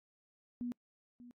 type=tone with echo; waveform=sine; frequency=242.9 Hz; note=B3; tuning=29 cents flat; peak=-36 dBFS; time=0.61-0.72 s; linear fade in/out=0 ms; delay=590 ms; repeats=1; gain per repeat=-15 dB; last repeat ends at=1.31 s; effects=noise-tail reverb RT60 0.1 s tail -26 dB re dry + AAC 64 kbps